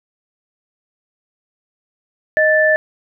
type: tone pair together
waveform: sine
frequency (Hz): 622.3 / 1760.1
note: D#5 / A6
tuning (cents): 0 / 0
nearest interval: octave + tritone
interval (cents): 1800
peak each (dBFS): -13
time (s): 2.37-2.76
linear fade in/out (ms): 0
effects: none